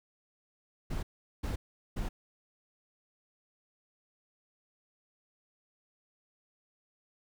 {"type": "noise bursts", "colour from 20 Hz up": "brown", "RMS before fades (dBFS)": -34, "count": 3, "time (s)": [0.9, 2.09], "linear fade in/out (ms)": 10, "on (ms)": 130, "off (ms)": 400, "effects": []}